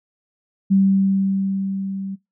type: tone with level ramp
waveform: sine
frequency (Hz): 194.1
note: G3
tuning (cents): -17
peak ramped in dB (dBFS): -11 to -26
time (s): 0.7-2.16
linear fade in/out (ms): 20
effects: noise-tail reverb RT60 0.2 s tail -22 dB re dry